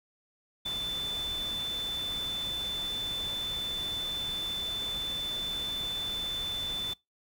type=tone in noise; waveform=sine; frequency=3520 Hz; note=A7; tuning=in tune; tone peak=-31 dBFS; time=0.65-6.94 s; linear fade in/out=10 ms; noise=pink; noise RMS=-43 dBFS; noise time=0.65-6.94 s; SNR=+9 dB; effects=noise-tail reverb RT60 0.2 s tail -24 dB re dry